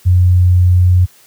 sine tone, 90.1 Hz, F#2, 45 cents flat, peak -5 dBFS, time 0.05-1.06 s, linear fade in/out 20 ms, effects white hiss -46 dBFS RMS until 1.26 s + high-pass 60 Hz 12 dB/octave

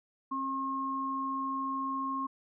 sine tone pair together, 268.6 / 1076.4 Hz, C4 / C6, +46 / +49 cents, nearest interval 2 octaves, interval 2403 cents, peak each -37 / -32 dBFS, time 0.31-2.27 s, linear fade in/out 10 ms, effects none

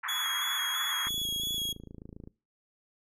white band-pass noise, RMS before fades -36 dBFS, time 0.03-1.09 s, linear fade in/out 10 ms, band 990 to 2000 Hz, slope 48 dB/octave
40% pulse tone with vibrato, 3344 Hz, G#7, 11 cents sharp, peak -29 dBFS, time 0.08-1.73 s, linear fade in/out 10 ms, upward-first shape square, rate 3 Hz, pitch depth 17 cents each way
click train, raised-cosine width 3 ms, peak -32 dBFS, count 34, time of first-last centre 1.07-2.274 s, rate 27.4 Hz
effects noise-tail reverb RT60 0.3 s tail -22 dB re dry

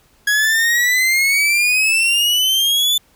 40% pulse exponential sweep, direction up, 1659 to 3520 Hz, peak -12 dBFS, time 0.27-2.98 s, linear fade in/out 5 ms, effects pink hiss -55 dBFS RMS until 3.15 s

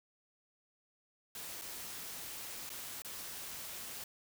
white noise with dropouts, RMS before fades -45 dBFS, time 1.35-4.04 s, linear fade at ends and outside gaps 2 ms, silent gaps 1.614-1.619 / 2.693-2.701 / 3.021-3.047 s, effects none

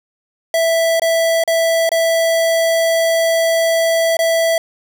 square tone with dropouts, 659.3 Hz, E5, in tune, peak -13 dBFS, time 0.54-4.58 s, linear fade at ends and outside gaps 2 ms, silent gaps 0.997-1.019 / 1.438-1.476 / 1.892-1.917 / 4.169-4.19 s, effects none

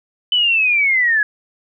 sine linear sweep, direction down, 3019 to 1661.2 Hz, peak -12 dBFS, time 0.32-1.23 s, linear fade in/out 2 ms, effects none

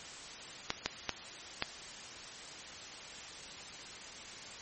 clicks, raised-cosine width 0.2 ms, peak -13 dBFS, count 4, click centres 0.704 / 0.86 / 1.093 / 1.624 s, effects white hiss -47 dBFS RMS until 4.61 s + MP3 32 kbps

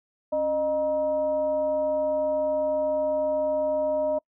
sine tone with frequency modulation, 612 Hz, D#5, 29 cents flat, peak -22 dBFS, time 0.32-4.19 s, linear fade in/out 10 ms, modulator 338 Hz, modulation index 0.47, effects noise-tail reverb RT60 0.1 s tail -26 dB re dry

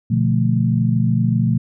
sine chord, B half-diminished seventh, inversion none, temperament equal with one note detuned, 121.56 / 146.83 / 174.61 / 220 Hz, B2 / D3 / F3 / A3, -27 / 0 / 0 / 0 cents, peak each -17 / -23 / -20 / -20 dBFS, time 0.1-1.58 s, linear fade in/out 10 ms, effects none

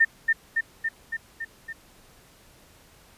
sine tone with echo, 1810 Hz, A6, 48 cents sharp, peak -14 dBFS, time 0-0.05 s, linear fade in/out 10 ms, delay 280 ms, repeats 6, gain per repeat -3 dB, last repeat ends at 1.73 s, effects pink hiss -55 dBFS RMS until 3.17 s + resampled to 32000 Hz

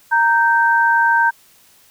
sine tone pair together, 928 / 1560.7 Hz, A#5 / G6, -8 / -8 cents, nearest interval major sixth, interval 900 cents, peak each -14 dBFS, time 0.11-1.31 s, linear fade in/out 20 ms, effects white hiss -51 dBFS RMS until 1.9 s

